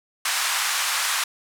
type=band-pass noise; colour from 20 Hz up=pink; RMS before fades=-24 dBFS; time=0.25-1.24 s; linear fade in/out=5 ms; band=1000 to 12000 Hz; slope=24 dB/octave; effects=none